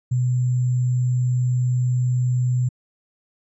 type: tone with sample-and-hold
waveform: sine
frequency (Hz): 125.3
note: B2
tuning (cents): +25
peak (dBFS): -17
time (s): 0.11-2.69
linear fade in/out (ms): 10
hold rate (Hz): 7350
effects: resampled to 22050 Hz